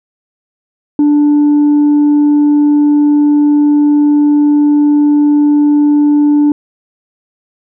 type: tone with tanh clipping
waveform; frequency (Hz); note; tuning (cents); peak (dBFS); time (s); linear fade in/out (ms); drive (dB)
sine; 293.7; D4; 0; -6; 0.99-6.52; 2; 1
effects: none